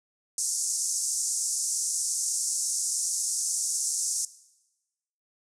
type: band-pass noise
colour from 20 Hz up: pink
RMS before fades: -29 dBFS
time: 0.38-4.25 s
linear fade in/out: 2 ms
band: 5700 to 9800 Hz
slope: 48 dB/octave
effects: noise-tail reverb RT60 1.0 s tail -18 dB re dry